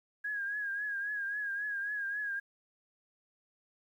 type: tone with vibrato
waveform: sine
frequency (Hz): 1645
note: G#6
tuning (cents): -17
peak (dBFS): -33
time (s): 0.24-2.4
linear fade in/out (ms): 10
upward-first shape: triangle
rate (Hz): 3.7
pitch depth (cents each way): 70
effects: 11-bit